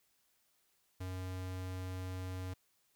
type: tone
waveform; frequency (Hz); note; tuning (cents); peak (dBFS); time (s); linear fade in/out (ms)
square; 92.5; F#2; 0; -40; 1-2.54; 10
effects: white hiss -75 dBFS RMS until 2.95 s